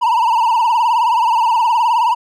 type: tone with vibrato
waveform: triangle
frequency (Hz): 932.3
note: A#5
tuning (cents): 0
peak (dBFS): -9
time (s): 0.01-2.15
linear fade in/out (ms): 20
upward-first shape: triangle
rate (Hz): 19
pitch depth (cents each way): 130
effects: none